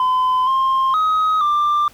sine tone with pitch steps, 1019 / 1059 / 1263 / 1186 Hz, C6 / C6 / D#6 / D6, -46 / +21 / +26 / +17 cents, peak -11 dBFS, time 0-1.88 s, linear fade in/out 2 ms, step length 470 ms, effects tanh soft clip ceiling -13 dBFS + pink hiss -48 dBFS RMS until 1.93 s

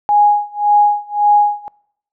sine tone with tremolo, 828 Hz, G#5, 5 cents flat, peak -6 dBFS, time 0.09-1.68 s, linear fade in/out 0 ms, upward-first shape sine, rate 1.8 Hz, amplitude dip 95%, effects noise-tail reverb RT60 0.7 s tail -24 dB re dry

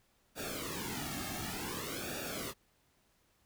pink noise with flanger, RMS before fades -40 dBFS, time 0.35-2.54 s, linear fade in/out 50 ms, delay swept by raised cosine 0.96 to 2.06 ms, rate 0.55 Hz, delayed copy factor -0.85, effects pink hiss -72 dBFS RMS until 3.45 s

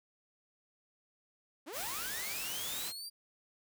sawtooth linear sweep, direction up, 246.9 to 4800 Hz, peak -39 dBFS, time 1.66-3.1 s, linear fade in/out 20 ms
white noise, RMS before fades -40 dBFS, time 1.72-2.93 s, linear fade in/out 50 ms
effects none

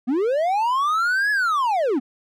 triangle linear two-way sweep, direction up then down, 226.8 to 1716 to 226.8 Hz, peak -16 dBFS, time 0.07-2 s, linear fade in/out 20 ms, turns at 1.31 s, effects none

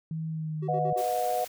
sine tone with pitch glide, 160 to 153.13 Hz, D#3 to D#3, +49 to -27 cents, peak -30 dBFS, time 0.11-0.93 s, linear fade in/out 2 ms, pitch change -76 cents, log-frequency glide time 0.29-0.67 s
triangle tone bursts, 379 Hz, F#4, 42 cents sharp, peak -32 dBFS, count 4, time 0.62-1.019 s, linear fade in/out 10 ms, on 63 ms, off 49 ms
sine chord, B major, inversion none, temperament equal with one note detuned, 493.9 / 622.3 / 724.8 Hz, B4 / D#5 / F#5, 0 / 0 / -36 cents, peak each -32 / -32 / -27 dBFS, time 0.68-1.45 s, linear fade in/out 10 ms
white noise, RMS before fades -42 dBFS, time 0.97-1.48 s, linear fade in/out 10 ms
effects none

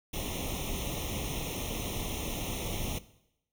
pink noise with comb filter, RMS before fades -35 dBFS, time 0.13-2.99 s, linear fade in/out 10 ms, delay 0.32 ms, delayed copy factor +1, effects noise-tail reverb RT60 0.8 s tail -17 dB re dry

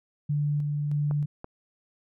sine tone with tremolo, 146.8 Hz, D3, in tune, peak -23 dBFS, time 0.29-1.26 s, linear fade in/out 10 ms, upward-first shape square, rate 1.6 Hz, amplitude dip 25%
clicks, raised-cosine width 1 ms, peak -24 dBFS, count 2, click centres 1.111 / 1.444 s
effects none

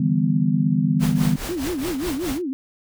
sine chord, E minor seventh, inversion third, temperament just, 148.33 / 164.81 / 197.78 / 247.2 Hz, D3 / E3 / G3 / B3, +18 / 0 / +16 / +2 cents, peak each -22 dBFS, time 0-1.36 s, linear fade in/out 5 ms
pink noise with tremolo, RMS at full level -28 dBFS, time 0.99-2.42 s, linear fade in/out 50 ms, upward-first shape triangle, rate 4.8 Hz, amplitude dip 85%
sine tone with vibrato, 307.4 Hz, D#4, 21 cents flat, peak -23 dBFS, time 1.49-2.53 s, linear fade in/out 0 ms, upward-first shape sine, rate 5.7 Hz, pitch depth 300 cents each way
effects none

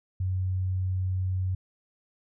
sine tone, 93 Hz, F#2, 9 cents sharp, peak -25 dBFS, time 0.2-1.55 s, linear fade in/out 5 ms, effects none

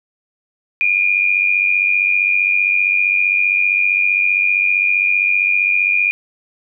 sine tone with amplitude modulation, 2426 Hz, D#7, 44 cents flat, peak -9 dBFS, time 0.81-6.11 s, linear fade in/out 0 ms, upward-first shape sine, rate 95.3 Hz, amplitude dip 70%, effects none

